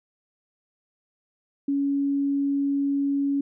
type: tone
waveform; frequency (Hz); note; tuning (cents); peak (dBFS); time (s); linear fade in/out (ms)
sine; 280; C#4; +18; -21; 1.68-3.41; 5
effects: none